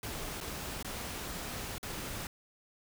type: noise with dropouts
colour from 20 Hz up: pink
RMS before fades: -40 dBFS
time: 0.03-2.27 s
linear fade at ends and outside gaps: 2 ms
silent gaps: 0.404-0.41 / 0.827-0.846 / 1.782-1.829 s
effects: none